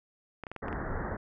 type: clicks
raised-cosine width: 0.5 ms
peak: -24 dBFS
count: 6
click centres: 0.437 / 0.468 / 0.516 / 0.563 / 0.683 / 0.728 s
type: low-pass noise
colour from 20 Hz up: pink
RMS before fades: -35 dBFS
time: 0.62-1.17 s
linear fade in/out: 10 ms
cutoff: 1900 Hz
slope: 96 dB/octave
effects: none